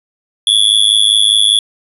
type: tone with amplitude modulation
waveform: square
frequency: 3409 Hz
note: G#7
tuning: 45 cents sharp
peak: -4 dBFS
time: 0.47-1.59 s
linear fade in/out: 2 ms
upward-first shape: sine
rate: 105 Hz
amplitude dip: 100%
effects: resampled to 32000 Hz